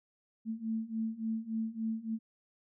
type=beating tone pair; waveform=sine; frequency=221 / 224.5 Hz; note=A3 / A3; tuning=+8 / +35 cents; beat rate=3.5 Hz; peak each=-37 / -35 dBFS; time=0.45-2.19 s; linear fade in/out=50 ms; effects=none